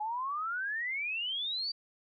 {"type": "exponential sweep", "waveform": "sine", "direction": "up", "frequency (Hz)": [830.6, 4699], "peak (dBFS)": -32, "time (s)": [0, 1.72], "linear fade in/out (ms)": 10, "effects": []}